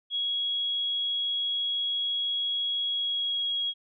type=tone with pitch glide; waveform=sine; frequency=3322 to 3303 Hz; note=G#7 to G#7; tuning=0 to -10 cents; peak=-26 dBFS; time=0.1-3.74 s; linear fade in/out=50 ms; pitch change=-10 cents; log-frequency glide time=2.84-3.5 s; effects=none